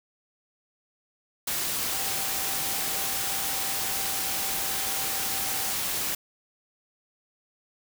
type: tone in noise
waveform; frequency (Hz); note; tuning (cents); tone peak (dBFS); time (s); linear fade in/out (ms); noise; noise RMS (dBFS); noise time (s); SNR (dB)
sine; 780; G5; -9; -40; 1.92-5.73; 5; white; -29; 1.47-6.15; -14
effects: none